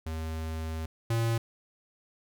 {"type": "tone pair in turn", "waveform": "square", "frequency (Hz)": [80.1, 114.93], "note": ["E2", "A#2"], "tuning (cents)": [-49, -24], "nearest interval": "tritone", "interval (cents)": 625, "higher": "second", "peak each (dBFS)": [-33, -26], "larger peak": "second", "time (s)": [[0.06, 0.86], [1.1, 1.38]], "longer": "first", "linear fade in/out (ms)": 5, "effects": []}